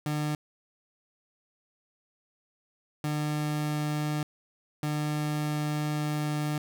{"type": "tone bursts at uneven times", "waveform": "30% pulse", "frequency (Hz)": 150.1, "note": "D3", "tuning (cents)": 38, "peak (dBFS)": -25, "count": 3, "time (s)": [[0.06, 0.35], [3.04, 4.23], [4.83, 6.58]], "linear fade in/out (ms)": 2, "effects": []}